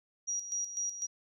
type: tone with tremolo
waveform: sine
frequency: 5750 Hz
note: F8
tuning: 50 cents sharp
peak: -31 dBFS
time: 0.27-1.07 s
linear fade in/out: 20 ms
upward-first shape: square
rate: 4 Hz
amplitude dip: 65%
effects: none